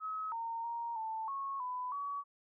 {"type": "tone with pitch steps", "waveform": "sine", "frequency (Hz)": [1280, 918, 934, 885, 1098, 999, 1133], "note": ["D#6", "A#5", "A#5", "A5", "C#6", "B5", "C#6"], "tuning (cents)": [49, -27, 3, 10, -17, 20, 37], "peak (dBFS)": -36, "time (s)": [0, 2.24], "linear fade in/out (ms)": 50, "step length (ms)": 320, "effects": []}